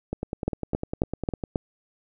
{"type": "two click trains", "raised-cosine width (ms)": 2, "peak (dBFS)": [-10, -15], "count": [5, 14], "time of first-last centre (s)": [[0.48, 1.558], [0.13, 1.438]], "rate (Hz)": [3.71, 9.94], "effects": []}